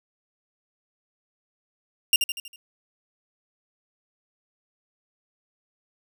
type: tone with echo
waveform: sawtooth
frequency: 2794 Hz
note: F7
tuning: in tune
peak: -11 dBFS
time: 2.13-2.16 s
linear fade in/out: 2 ms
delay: 80 ms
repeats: 5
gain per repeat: -6 dB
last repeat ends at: 2.56 s
effects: none